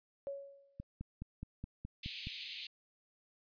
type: tone with exponential decay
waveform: sine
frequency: 557 Hz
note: C#5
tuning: 8 cents sharp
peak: -36 dBFS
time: 0.27-0.83 s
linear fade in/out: 0 ms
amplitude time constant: 120 ms
type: click train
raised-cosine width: 5 ms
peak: -30 dBFS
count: 8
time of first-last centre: 0.8-2.271 s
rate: 4.76 Hz
type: band-pass noise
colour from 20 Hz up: white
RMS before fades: -46 dBFS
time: 2.03-2.67 s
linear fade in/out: 5 ms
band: 2300 to 4400 Hz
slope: 48 dB/octave
effects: resampled to 11025 Hz